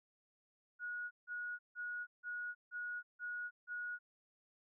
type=tone bursts; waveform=sine; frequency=1453 Hz; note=F#6; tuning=32 cents flat; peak=-40 dBFS; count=7; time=0.79-3.99 s; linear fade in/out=50 ms; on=320 ms; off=160 ms; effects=none